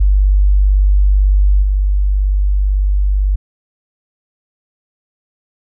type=tone with level steps; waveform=sine; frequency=49 Hz; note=G1; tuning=in tune; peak=-7 / -10 dBFS; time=0-3.36 s; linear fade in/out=10 ms; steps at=1.62 s; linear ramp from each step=10 ms; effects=none